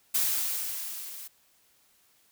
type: noise with level ramp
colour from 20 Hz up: blue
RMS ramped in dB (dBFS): -25 to -43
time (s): 0.14-1.28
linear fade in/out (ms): 10
effects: white hiss -65 dBFS RMS until 2.31 s